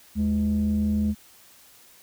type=tone pair together; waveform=sine; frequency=78.8 / 210.4 Hz; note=D#2 / G#3; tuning=+23 / +23 cents; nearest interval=octave + perfect fourth; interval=1700 cents; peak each=-25 / -20 dBFS; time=0.15-1.15 s; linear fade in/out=50 ms; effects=tanh soft clip ceiling -17 dBFS + white hiss -53 dBFS RMS until 2.02 s